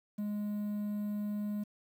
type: tone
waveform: triangle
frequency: 207.7 Hz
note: G#3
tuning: in tune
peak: -31 dBFS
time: 0.18-1.64 s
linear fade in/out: 10 ms
effects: 10-bit